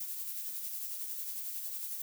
violet noise with tremolo, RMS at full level -38 dBFS, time 0-2.02 s, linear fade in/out 5 ms, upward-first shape sine, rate 11 Hz, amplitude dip 35%, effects none

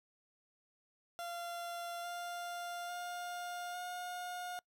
30% pulse tone with pitch steps, 690 / 698.8 / 707.8 / 716.8 Hz, F5 / F5 / F5 / F5, -21 / +1 / +23 / +45 cents, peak -38 dBFS, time 1.19-4.59 s, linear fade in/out 0 ms, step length 850 ms, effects noise-tail reverb RT60 0.1 s tail -25 dB re dry

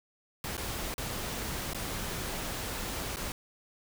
pink noise with dropouts, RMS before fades -36 dBFS, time 0.44-3.32 s, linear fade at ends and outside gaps 1 ms, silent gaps 0.569-0.578 / 0.941-0.98 / 1.734-1.746 / 3.16-3.169 s, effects none

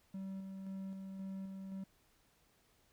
triangle tone with tremolo, 192.3 Hz, G3, 33 cents flat, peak -39 dBFS, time 0.14-1.84 s, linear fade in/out 5 ms, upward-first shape square, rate 1.9 Hz, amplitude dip 30%, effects pink hiss -72 dBFS RMS until 2.92 s

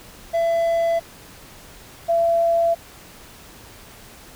triangle / sine tone pair in turn, 670 / 673.6 Hz, E5 / E5, +28 / +37 cents, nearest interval unison, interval 9 cents, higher second, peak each -15 dBFS, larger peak neither, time 0.33-1 / 2.08-2.75 s, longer neither, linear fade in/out 20 ms, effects pink hiss -44 dBFS RMS until 4.35 s

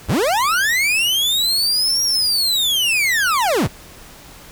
40% pulse linear two-way sweep, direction up then down, 44.87 to 5670 to 45.84 Hz, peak -14 dBFS, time 0.08-3.68 s, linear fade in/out 20 ms, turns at 2.03 s, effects pink hiss -41 dBFS RMS until 4.51 s

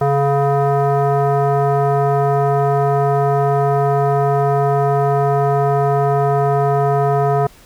sine tone with frequency modulation, 138.9 Hz, C#3, 4 cents sharp, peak -12 dBFS, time 0.01-7.47 s, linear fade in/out 5 ms, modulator 562 Hz, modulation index 1.4, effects pink hiss -46 dBFS RMS until 7.65 s

